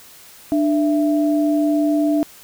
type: tone pair together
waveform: sine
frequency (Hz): 297.3 / 665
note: D4 / E5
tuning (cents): +21 / +15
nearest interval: octave + major second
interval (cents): 1394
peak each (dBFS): -15 / -22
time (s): 0.52-2.23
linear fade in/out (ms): 0
effects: white hiss -44 dBFS RMS until 2.43 s